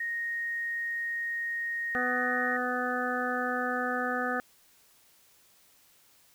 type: tone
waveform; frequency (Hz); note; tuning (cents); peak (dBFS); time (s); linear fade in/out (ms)
sine; 1864.7; A#6; 0; -30; 0-2.57; 5
type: harmonic tone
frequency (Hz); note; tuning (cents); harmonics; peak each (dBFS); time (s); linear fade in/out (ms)
249.2; B3; +16; 1 / 2 / 3 / 5 / 6 / 7; -35 / -35 / -35 / -35 / -35 / -35; 1.95-4.4; 0
effects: white hiss -62 dBFS RMS until 6.34 s